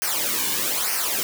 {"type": "noise with flanger", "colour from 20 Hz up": "white", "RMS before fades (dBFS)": -24, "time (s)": [0.02, 1.23], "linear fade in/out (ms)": 0, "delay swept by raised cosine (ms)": [0.26, 1.56], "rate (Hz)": 1.1, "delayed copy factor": -0.75, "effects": []}